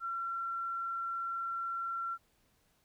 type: tone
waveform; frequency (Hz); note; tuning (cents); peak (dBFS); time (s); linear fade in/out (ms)
sine; 1361; F6; -45; -34; 0-2.18; 50
effects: pink hiss -72 dBFS RMS until 2.84 s